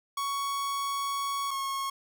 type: tone pair in turn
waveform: 45% pulse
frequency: 1115 / 1091.4 Hz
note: C#6 / C#6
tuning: +10 / -27 cents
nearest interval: unison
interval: 37 cents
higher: first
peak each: -29 / -30 dBFS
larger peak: first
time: 0.17-1.51 / 1.51-1.9 s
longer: first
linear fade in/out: 5 ms
effects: none